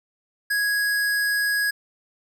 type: tone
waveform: square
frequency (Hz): 1661.2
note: G#6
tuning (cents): 0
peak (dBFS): -21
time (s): 0.5-1.71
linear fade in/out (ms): 10
effects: none